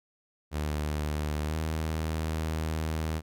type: tone with pitch glide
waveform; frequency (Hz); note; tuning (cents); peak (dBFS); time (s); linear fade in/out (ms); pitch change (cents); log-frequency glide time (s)
sawtooth; 75.3 to 79.14; D2 to D#2; +44 to +30; -25; 0.51-3.22; 50; +86; 1.44-1.55
effects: none